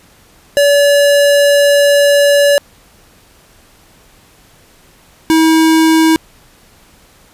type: tone pair in turn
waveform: square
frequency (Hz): 572 / 321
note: D5 / E4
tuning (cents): -46 / -46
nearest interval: minor seventh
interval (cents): 1000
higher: first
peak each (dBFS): -7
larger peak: neither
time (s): 0.57-2.58 / 5.3-6.16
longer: first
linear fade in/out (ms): 0
effects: pink hiss -46 dBFS RMS until 7.33 s + resampled to 32000 Hz